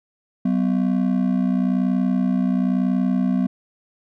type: ring-modulated tone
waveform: triangle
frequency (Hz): 220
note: A3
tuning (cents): 0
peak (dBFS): -12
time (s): 0.45-3.47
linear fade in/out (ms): 5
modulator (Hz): 30.5
effects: none